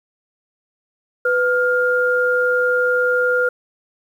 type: tone pair together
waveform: sine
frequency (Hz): 497.6 / 1409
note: B4 / F6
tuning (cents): +13 / +15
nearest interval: octave + tritone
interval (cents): 1802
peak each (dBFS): -17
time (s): 1.25-3.49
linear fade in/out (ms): 5
effects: 8-bit